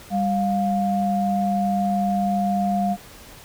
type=tone pair together; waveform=sine; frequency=197.38 / 705 Hz; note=G3 / F5; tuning=+12 / +16 cents; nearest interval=octave + minor seventh; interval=2204 cents; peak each=-21 / -22 dBFS; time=0.1-2.97 s; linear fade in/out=50 ms; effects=pink hiss -44 dBFS RMS until 3.44 s